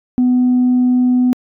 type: tone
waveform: sine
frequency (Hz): 249.8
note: B3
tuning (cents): +20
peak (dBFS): -8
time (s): 0.18-1.33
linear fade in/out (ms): 0
effects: tanh soft clip ceiling -7 dBFS